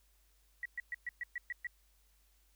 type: tone bursts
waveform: sine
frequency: 1934 Hz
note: B6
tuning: 37 cents flat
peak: -36 dBFS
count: 8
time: 0.63-1.67 s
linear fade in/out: 2 ms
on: 25 ms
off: 120 ms
effects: added 50 Hz sine -68 dBFS peak until 2.55 s + white hiss -73 dBFS RMS until 2.55 s